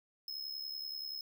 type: tone with amplitude modulation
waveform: square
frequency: 5160 Hz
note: E8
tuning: 38 cents flat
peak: -37 dBFS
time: 0.28-1.21 s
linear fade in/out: 2 ms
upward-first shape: sine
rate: 70.5 Hz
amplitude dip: 70%
effects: 11-bit